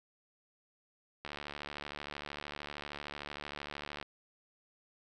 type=click train; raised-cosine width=0.3 ms; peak=-25 dBFS; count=204; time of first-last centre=1.25-4.027 s; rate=73.1 Hz; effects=none